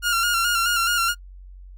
sawtooth tone with vibrato, 1396.9 Hz, F6, in tune, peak -15 dBFS, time 0.02-1.15 s, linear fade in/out 50 ms, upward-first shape square, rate 4.7 Hz, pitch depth 38 cents each way, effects noise-tail reverb RT60 0.1 s tail -26 dB re dry + added 46 Hz sine -39 dBFS peak until 1.77 s

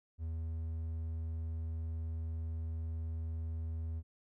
triangle tone, 81 Hz, E2, 30 cents flat, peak -34 dBFS, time 0.18-4.03 s, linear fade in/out 50 ms, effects none

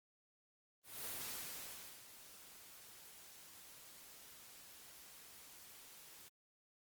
white noise with ADSR envelope, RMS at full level -44 dBFS, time 0.83-6.29 s, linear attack 230 ms, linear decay 950 ms, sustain -14 dB, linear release 11 ms, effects Opus 32 kbps

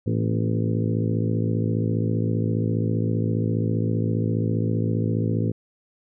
harmonic tone with a mistuned harmonic, 55 Hz, A1, in tune, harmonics 2 / 3 / 4 / 5 / 6 / 7 / 8 / 9, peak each -23 / -27 / -29 / -31 / -33 / -34 / -35 / -36 dBFS, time 0.06-5.52 s, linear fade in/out 10 ms, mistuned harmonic 4, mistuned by +68 cents, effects none

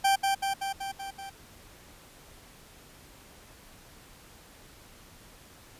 40% pulse tone with echo, 784 Hz, G5, in tune, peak -20 dBFS, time 0.04-0.16 s, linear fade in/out 10 ms, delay 190 ms, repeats 6, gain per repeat -3 dB, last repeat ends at 1.3 s, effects pink hiss -53 dBFS RMS until 5.79 s + resampled to 32000 Hz

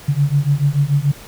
sine beating tone pair, 139.5 / 146.4 Hz, C#3 / D3, +11 / -5 cents, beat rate 6.9 Hz, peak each -16 dBFS, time 0.08-1.12 s, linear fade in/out 10 ms, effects pink hiss -39 dBFS RMS until 1.27 s

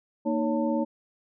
sine tone cluster, 232.8 / 310.1 / 559 / 896 Hz, A#3 / D#4 / C#5 / A5, -2 / -6 / +14 / +31 cents, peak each -27 / -28 / -29 / -34 dBFS, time 0.25-0.85 s, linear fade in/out 20 ms, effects none

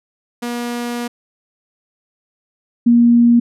sawtooth / sine tone pair in turn, 239.8 / 236.9 Hz, A#3 / A#3, +49 / +28 cents, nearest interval unison, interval 21 cents, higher first, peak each -17 / -7 dBFS, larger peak second, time 0.42-1.08 / 2.86-3.4 s, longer first, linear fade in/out 10 ms, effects resampled to 32000 Hz

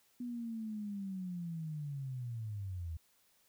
sine linear sweep, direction down, 246.8 to 78.1 Hz, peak -38 dBFS, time 0.2-2.97 s, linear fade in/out 5 ms, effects white hiss -71 dBFS RMS until 3.48 s

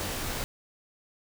pink noise with comb filter, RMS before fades -33 dBFS, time 0-0.44 s, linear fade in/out 0 ms, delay 18 ms, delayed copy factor -0.75, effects none

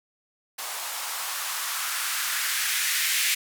violet noise with band-pass filter sweep, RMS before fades -28 dBFS, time 0.58-3.35 s, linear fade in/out 10 ms, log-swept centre 740 to 2200 Hz, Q 2.1, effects none

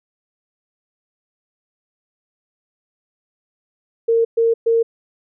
sine tone bursts, 458.7 Hz, A#4, 28 cents flat, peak -12 dBFS, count 3, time 4.08-4.83 s, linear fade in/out 10 ms, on 170 ms, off 120 ms, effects none

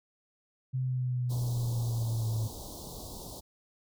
sine exponential sweep, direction down, 130.1 to 110 Hz, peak -28 dBFS, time 0.73-2.48 s, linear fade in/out 20 ms
pink band-stop noise, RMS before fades -43 dBFS, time 1.29-3.41 s, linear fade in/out 20 ms, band 1000 to 3700 Hz, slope 48 dB/octave
effects none

